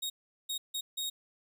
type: tone bursts at uneven times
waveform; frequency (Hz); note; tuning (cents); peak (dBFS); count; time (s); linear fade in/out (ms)
sawtooth; 3753; A#7; +11; -30; 4; 0.02-0.1 / 0.49-0.58 / 0.74-0.81 / 0.97-1.1; 10
effects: none